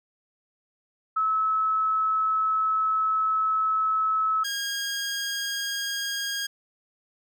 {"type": "tone pair in turn", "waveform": ["sine", "15% pulse"], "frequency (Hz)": [1297, 1626.6], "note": ["E6", "G#6"], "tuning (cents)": [-28, -36], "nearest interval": "major third", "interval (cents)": 392, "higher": "second", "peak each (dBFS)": -21, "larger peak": "neither", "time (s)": [[1.16, 4.44], [4.44, 6.47]], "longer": "first", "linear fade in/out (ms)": 10, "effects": []}